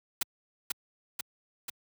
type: noise with echo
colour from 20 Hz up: white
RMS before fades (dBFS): -28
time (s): 0.21-0.23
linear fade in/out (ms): 5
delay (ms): 490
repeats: 3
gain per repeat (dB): -3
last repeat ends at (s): 1.7
effects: high-pass 80 Hz 12 dB/octave

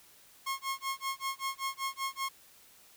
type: tone with tremolo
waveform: sawtooth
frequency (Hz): 1081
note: C#6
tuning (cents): -44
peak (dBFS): -27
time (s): 0.46-2.29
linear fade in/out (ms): 10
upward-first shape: sine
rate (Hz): 5.2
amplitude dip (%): 100
effects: white hiss -59 dBFS RMS until 2.96 s

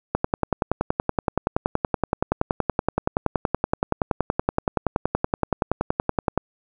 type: click train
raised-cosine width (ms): 1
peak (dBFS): -5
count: 67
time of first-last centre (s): 0.15-6.376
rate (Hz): 10.6
effects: none

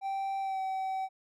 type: tone with pitch glide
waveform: triangle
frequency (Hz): 780 to 763.9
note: G5 to G5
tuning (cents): -9 to -45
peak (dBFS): -29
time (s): 0.01-1.09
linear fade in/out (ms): 50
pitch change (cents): -36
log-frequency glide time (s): 0.4-0.6
effects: none

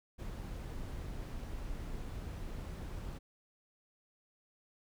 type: noise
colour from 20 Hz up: brown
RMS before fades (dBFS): -42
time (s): 0.18-3.19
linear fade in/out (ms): 20
effects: none

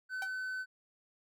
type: tone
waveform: triangle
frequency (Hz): 1516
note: F#6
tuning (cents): +42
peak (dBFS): -34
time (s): 0.09-0.66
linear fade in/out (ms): 50
type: tone with exponential decay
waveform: sawtooth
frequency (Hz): 775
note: G5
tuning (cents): -20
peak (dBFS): -32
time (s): 0.22-0.31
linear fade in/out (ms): 2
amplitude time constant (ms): 18
effects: none

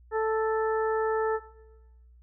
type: harmonic tone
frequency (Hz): 440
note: A4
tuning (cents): 0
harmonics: 1 / 2 / 3 / 4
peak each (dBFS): -25 / -31 / -35 / -37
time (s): 0.11-1.4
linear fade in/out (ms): 50
effects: noise-tail reverb RT60 1.0 s tail -17 dB re dry + added 60 Hz sine -52 dBFS peak until 2.22 s

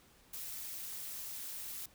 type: noise with amplitude modulation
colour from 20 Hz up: blue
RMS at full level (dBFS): -41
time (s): 0.33-1.86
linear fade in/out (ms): 5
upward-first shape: sine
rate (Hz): 212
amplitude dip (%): 60
effects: pink hiss -64 dBFS RMS until 1.94 s

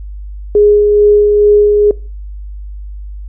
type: tone with tremolo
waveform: sine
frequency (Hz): 415.3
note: G#4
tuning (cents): 0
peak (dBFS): -3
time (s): 0.55-1.91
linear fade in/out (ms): 2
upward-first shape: sine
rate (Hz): 2.3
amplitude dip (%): 30
effects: noise-tail reverb RT60 0.4 s tail -23 dB re dry + added 50 Hz sine -23 dBFS peak until 3.28 s

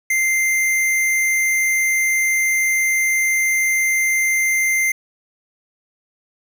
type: tone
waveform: square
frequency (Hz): 2089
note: C7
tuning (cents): -3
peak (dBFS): -16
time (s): 0.1-4.92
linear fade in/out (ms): 5
effects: none

